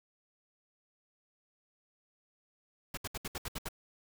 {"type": "noise bursts", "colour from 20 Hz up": "pink", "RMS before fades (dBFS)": -38, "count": 8, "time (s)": [2.94, 3.687], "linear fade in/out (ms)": 5, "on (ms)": 33, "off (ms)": 69, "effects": []}